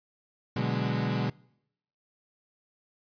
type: chord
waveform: 35% pulse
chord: G# half-diminished seventh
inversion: first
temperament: equal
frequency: 123.47 / 146.83 / 185 / 207.7 Hz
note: B2 / D3 / F#3 / G#3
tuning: 0 / 0 / 0 / 0 cents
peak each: -29 / -31 / -32 / -31 dBFS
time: 0.56-1.3 s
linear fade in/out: 5 ms
effects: noise-tail reverb RT60 0.8 s tail -25 dB re dry + resampled to 11025 Hz